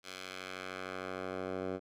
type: tone with band-pass filter sweep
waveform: 10% pulse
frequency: 93.1 Hz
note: F#2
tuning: 11 cents sharp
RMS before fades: -41 dBFS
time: 0.03-1.8 s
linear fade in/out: 50 ms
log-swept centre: 4100 to 470 Hz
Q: 0.76
effects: none